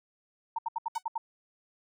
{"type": "tone bursts", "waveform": "sine", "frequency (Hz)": 913, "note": "A#5", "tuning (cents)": -36, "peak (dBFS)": -28, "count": 7, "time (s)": [0.56, 1.18], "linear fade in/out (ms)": 5, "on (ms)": 26, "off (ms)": 73}
{"type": "tone with exponential decay", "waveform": "5% pulse", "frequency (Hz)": 747, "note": "F#5", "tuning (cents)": 16, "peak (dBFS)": -27, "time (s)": [0.95, 1.03], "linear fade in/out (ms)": 5, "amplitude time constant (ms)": 16}
{"effects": []}